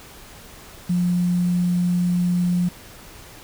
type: tone with quantisation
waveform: sine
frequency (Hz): 177.1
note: F3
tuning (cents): +24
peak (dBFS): -17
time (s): 0.89-2.69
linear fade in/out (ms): 10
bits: 7
effects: pink hiss -43 dBFS RMS until 3.43 s

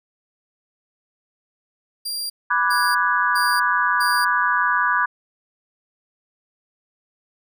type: tone bursts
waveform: sawtooth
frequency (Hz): 4761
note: D8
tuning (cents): +23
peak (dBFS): -22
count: 4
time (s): 2.05-4.25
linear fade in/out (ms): 10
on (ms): 250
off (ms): 400
type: chord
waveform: sine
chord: G# half-diminished seventh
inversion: first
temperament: equal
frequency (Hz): 987.8 / 1174.7 / 1480 / 1661.2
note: B5 / D6 / F#6 / G#6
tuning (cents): 0 / 0 / 0 / 0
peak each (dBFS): -22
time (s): 2.5-5.06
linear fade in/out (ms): 10
effects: none

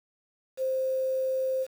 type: tone with quantisation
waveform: sine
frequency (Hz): 524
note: C5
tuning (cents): +2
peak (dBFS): -25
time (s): 0.57-1.67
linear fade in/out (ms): 50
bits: 8
effects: none

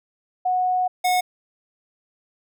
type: tone pair in turn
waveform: sine / square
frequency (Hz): 734 / 728.9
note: F#5 / F#5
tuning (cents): -14 / -26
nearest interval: unison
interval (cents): 12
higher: first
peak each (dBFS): -18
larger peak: neither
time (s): 0.45-0.88 / 1.04-1.21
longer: first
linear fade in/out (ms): 10
effects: none

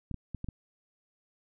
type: clicks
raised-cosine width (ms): 5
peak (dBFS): -24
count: 5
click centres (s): 0.113 / 0.143 / 0.347 / 0.444 / 0.487
effects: none

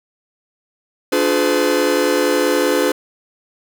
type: chord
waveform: 45% pulse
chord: D diminished seventh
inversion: none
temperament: just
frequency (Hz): 293.7 / 352.4 / 422.9 / 507.5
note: D4 / F4 / Ab4 / Cb5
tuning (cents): 0 / +16 / +31 / +47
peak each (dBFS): -20 / -21 / -20 / -18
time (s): 1.12-2.92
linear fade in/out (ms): 5
effects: none

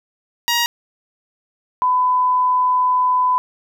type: tone pair in turn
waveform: 10% pulse / sine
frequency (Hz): 947 / 1003.3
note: A#5 / B5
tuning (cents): +27 / +27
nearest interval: minor second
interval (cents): 100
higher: second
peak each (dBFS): -7 / -13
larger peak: first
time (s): 0.48-0.66 / 1.82-3.38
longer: second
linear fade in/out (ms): 0
effects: none

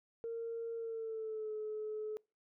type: tone with pitch glide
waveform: sine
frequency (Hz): 460 to 429.2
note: A#4 to A4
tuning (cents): -23 to -43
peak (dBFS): -37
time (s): 0.24-2.17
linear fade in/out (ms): 0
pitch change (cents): -120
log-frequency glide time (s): 0.75-1.52
effects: noise-tail reverb RT60 0.3 s tail -26 dB re dry + tanh soft clip ceiling -33 dBFS

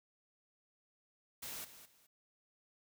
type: noise with echo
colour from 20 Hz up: white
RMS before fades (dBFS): -45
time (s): 1.42-1.65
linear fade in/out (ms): 10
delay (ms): 210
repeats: 2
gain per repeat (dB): -12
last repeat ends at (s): 2.07
effects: none

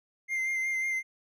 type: tone with vibrato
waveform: triangle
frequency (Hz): 2093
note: C7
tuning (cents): 0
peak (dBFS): -26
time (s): 0.28-1.03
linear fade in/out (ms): 50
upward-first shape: sine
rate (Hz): 5.5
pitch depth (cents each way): 22
effects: none

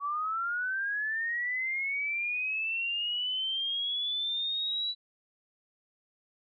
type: linear sweep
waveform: sine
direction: up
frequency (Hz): 1125 to 3951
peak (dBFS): -29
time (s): 0-4.95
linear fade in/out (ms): 50
effects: none

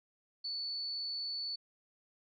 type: tone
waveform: sine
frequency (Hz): 4462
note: C#8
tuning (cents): +11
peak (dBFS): -36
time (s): 0.44-1.56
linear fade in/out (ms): 10
effects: none

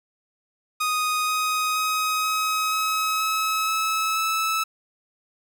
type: tone with pitch steps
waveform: sawtooth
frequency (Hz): 1244.5 / 1253.2 / 1261.9 / 1270.6 / 1279.5 / 1288.4 / 1297.3 / 1306.4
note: D#6 / D#6 / D#6 / D#6 / D#6 / E6 / E6 / E6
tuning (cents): 0 / +12 / +24 / +36 / +48 / -40 / -28 / -16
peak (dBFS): -18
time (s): 0.8-4.64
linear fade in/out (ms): 10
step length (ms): 480
effects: none

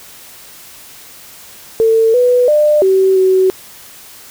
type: tone with pitch steps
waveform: sine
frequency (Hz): 448.8 / 494 / 600 / 381.6 / 376.2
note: A4 / B4 / D5 / G4 / F#4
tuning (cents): +34 / 0 / +37 / -47 / +29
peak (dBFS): -7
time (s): 1.8-3.5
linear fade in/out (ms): 0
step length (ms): 340
effects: white hiss -37 dBFS RMS until 4.3 s

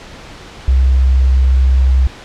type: tone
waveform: sine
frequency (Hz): 65.1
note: C2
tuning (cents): -8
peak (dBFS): -7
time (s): 0.68-2.07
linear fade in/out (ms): 0
effects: pink hiss -34 dBFS RMS until 2.24 s + low-pass 5000 Hz 12 dB/octave

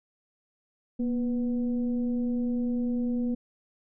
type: tone with frequency modulation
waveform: sine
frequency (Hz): 240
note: B3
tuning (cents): -49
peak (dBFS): -25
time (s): 0.99-3.35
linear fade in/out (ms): 10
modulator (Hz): 255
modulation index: 0.44
effects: none

